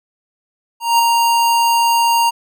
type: tone with ADSR envelope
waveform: square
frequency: 932.3 Hz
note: A#5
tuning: in tune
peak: -9 dBFS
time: 0.8-2.31 s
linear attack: 190 ms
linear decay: 9 ms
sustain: -3 dB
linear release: 22 ms
effects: none